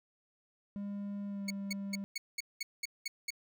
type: tone with pitch glide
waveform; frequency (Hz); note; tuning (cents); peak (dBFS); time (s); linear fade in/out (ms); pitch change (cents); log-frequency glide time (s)
triangle; 201.8 to 198.22; G#3 to G3; -49 to +20; -35; 0.76-2.04; 0; -31; 1.27-1.45
type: tone bursts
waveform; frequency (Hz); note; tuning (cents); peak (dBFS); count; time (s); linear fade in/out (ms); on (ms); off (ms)
20% pulse; 2217; C#7; 0; -29; 9; 1.48-3.305; 5; 25; 200
effects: none